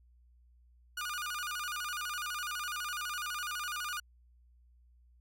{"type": "tone with vibrato", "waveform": "sawtooth", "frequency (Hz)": 1325, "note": "E6", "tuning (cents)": 9, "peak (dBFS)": -32, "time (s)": [0.97, 4], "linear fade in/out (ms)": 5, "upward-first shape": "square", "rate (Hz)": 12, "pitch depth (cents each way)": 160, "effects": ["added 60 Hz sine -60 dBFS peak until 5.2 s"]}